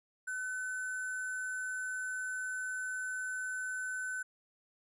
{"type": "tone with sample-and-hold", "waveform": "sine", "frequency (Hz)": 1512, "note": "F#6", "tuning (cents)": 37, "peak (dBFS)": -35, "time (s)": [0.27, 4.23], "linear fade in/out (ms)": 10, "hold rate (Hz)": 8820, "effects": ["resampled to 24000 Hz"]}